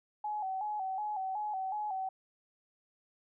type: tone with vibrato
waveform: sine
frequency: 801 Hz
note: G5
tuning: 37 cents sharp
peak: -33 dBFS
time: 0.24-2.09 s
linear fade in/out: 5 ms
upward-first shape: square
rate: 2.7 Hz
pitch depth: 89 cents each way
effects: none